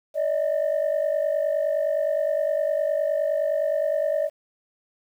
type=tone pair together; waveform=sine; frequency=579 / 628.7 Hz; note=D5 / D#5; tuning=-25 / +18 cents; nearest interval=minor second; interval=143 cents; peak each=-22 / -22 dBFS; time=0.14-4.3 s; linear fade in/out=50 ms; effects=tanh soft clip ceiling -17 dBFS + 9-bit